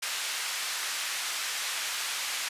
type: band-pass noise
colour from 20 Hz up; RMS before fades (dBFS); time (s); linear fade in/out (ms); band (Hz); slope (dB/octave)
pink; -33; 0.02-2.49; 10; 1600 to 10000; 12
effects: resampled to 32000 Hz